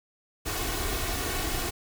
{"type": "noise with comb filter", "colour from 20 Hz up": "pink", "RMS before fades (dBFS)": -30, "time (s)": [0.45, 1.71], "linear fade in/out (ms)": 20, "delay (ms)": 2.7, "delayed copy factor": 0.6, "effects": []}